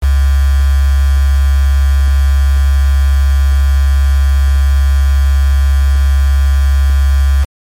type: tone with quantisation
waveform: sine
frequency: 68.7 Hz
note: C#2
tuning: 15 cents flat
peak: -6 dBFS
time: 0.02-7.45 s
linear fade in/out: 20 ms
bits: 4
effects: MP3 64 kbps